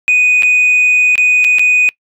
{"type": "tone with dropouts", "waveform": "sine", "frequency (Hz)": 2487, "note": "D#7", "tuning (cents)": -1, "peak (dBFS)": -5, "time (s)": [0.08, 1.89], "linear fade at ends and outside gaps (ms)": 0, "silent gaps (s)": [[0.423, 0.432], [1.155, 1.179], [1.443, 1.447], [1.585, 1.594]], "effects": ["noise-tail reverb RT60 0.1 s tail -25 dB re dry", "tanh soft clip ceiling -5 dBFS"]}